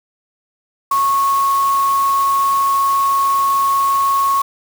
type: tone in noise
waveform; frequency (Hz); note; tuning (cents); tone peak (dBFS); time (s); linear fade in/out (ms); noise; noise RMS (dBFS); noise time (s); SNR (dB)
sine; 1100; C#6; -14; -12; 0.91-4.42; 5; white; -30; 0.91-4.42; +15
effects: none